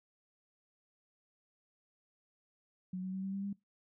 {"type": "tone with pitch steps", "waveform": "sine", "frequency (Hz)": [184, 187.11, 190.27, 193.48, 196.75, 200.1], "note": ["F#3", "F#3", "F#3", "G3", "G3", "G3"], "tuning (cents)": [-9, 20, 49, -22, 7, 36], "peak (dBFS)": -36, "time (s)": [2.93, 3.53], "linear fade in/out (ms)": 5, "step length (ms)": 100, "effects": ["noise-tail reverb RT60 0.2 s tail -22 dB re dry"]}